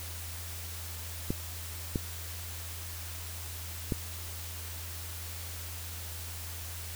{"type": "clicks", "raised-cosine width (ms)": 3, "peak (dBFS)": -16, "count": 3, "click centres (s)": [1.305, 1.958, 3.922], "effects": ["added 84 Hz sine -41 dBFS peak until 6.95 s", "white hiss -43 dBFS RMS until 6.95 s"]}